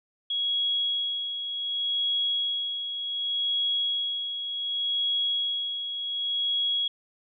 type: tone with tremolo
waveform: sine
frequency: 3322 Hz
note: G#7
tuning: in tune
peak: -23 dBFS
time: 0.3-6.88 s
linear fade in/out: 5 ms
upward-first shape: sine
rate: 0.67 Hz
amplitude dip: 55%
effects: none